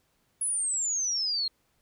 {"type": "exponential sweep", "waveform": "sine", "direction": "down", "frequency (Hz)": [10450, 4186], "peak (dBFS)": -26, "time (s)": [0.41, 1.48], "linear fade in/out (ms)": 5, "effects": ["pink hiss -71 dBFS RMS until 1.81 s"]}